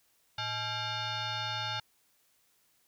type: tone with frequency modulation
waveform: sine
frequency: 1375 Hz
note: F6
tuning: 27 cents flat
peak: -32 dBFS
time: 0.38-1.8 s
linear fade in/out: 5 ms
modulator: 744 Hz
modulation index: 4.2
effects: white hiss -70 dBFS RMS until 2.87 s